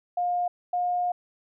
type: tone pair in turn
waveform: sine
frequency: 710 / 713.7 Hz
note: F5 / F5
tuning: +28 / +37 cents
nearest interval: unison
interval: 9 cents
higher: second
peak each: -23 dBFS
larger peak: neither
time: 0.17-0.48 / 0.73-1.12 s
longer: second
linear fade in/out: 5 ms
effects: none